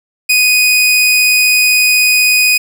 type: tone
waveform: sawtooth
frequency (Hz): 2489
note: D#7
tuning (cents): 0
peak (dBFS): -4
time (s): 0.29-2.58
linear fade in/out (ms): 10
effects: none